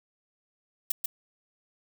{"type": "noise with echo", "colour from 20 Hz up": "violet", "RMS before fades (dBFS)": -26, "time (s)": [0.9, 0.92], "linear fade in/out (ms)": 5, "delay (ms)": 140, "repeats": 1, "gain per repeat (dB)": -3, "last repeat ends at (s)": 1.06, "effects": []}